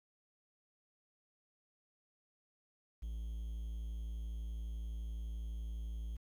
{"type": "tone with quantisation", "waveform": "triangle", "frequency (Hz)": 55.9, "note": "A1", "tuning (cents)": 28, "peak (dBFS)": -37, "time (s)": [3.02, 6.17], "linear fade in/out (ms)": 10, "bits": 11, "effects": []}